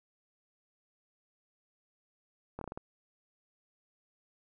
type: slowing click train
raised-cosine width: 1 ms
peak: -26 dBFS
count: 6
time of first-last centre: 2.59-2.775 s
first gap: 23 ms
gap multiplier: 1.24
effects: none